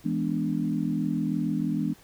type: chord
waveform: sine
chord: E dominant seventh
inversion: none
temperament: equal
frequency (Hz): 164.81 / 207.7 / 246.9 / 293.7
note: E3 / G#3 / B3 / D4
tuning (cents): 0 / 0 / 0 / 0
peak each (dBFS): -30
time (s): 0.04-1.94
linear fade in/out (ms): 20
effects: pink hiss -55 dBFS RMS until 2.03 s